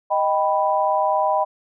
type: chord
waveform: sine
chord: Eb augmented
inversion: none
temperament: equal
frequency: 622.3 / 784 / 987.8 Hz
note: Eb5 / G5 / B5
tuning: 0 / 0 / 0 cents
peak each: -21 dBFS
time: 0.1-1.45 s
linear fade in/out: 20 ms
effects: none